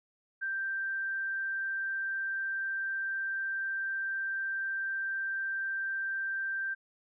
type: tone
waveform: sine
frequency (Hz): 1571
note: G6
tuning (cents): +3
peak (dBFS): -31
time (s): 0.41-6.75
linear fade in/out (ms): 20
effects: none